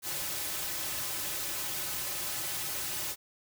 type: noise with comb filter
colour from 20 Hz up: white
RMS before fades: -35 dBFS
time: 0.02-3.16 s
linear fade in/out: 50 ms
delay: 4.3 ms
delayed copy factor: -0.7
effects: none